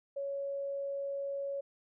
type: tone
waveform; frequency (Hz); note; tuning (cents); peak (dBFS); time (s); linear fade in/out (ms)
sine; 557; C#5; +8; -34; 0.16-1.61; 10
effects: none

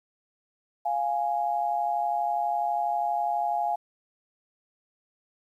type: tone pair together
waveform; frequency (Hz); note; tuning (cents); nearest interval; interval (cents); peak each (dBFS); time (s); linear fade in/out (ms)
sine; 698.4 / 830.6; F5 / G#5; 0 / 0; minor third; 300; -27; 0.85-3.76; 10
effects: 10-bit

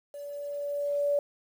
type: tone with level ramp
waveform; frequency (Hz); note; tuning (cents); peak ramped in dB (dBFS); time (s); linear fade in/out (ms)
sine; 575; D5; -37; -38 to -22; 0.14-1.19; 2
effects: 9-bit

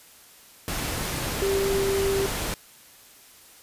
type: tone in noise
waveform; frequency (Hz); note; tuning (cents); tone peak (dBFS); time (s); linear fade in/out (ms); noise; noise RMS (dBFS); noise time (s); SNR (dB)
sine; 392; G4; 0; -22; 1.42-2.26; 0; pink; -29; 0.68-2.54; +4
effects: white hiss -51 dBFS RMS until 3.62 s + resampled to 32000 Hz

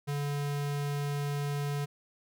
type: tone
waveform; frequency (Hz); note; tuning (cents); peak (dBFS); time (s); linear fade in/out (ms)
square; 143.8; D3; -36; -31; 0.07-1.86; 20
effects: none

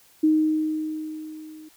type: tone with level ramp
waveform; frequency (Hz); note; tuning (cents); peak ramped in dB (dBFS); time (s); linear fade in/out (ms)
sine; 311.1; D#4; 0; -14 to -41; 0.23-1.69; 10
effects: white hiss -56 dBFS RMS until 1.76 s

